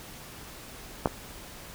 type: clicks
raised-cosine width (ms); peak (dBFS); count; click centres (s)
1; -8 / -19; 2; 1.058 / 1.073
effects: pink hiss -45 dBFS RMS until 1.74 s